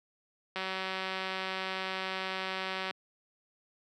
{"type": "click train", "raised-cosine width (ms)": 0.3, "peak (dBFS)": -19, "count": 445, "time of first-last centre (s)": [0.56, 2.909], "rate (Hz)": 189, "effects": ["high-pass 200 Hz 12 dB/octave"]}